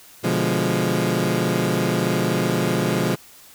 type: chord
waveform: 20% pulse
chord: B diminished seventh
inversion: none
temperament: equal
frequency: 123.47 / 146.83 / 174.61 / 207.7 Hz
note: B2 / D3 / F3 / Ab3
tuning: 0 / 0 / 0 / 0 cents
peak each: -20 / -22 / -18 / -20 dBFS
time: 0.23-3.16 s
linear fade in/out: 20 ms
effects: white hiss -47 dBFS RMS until 3.54 s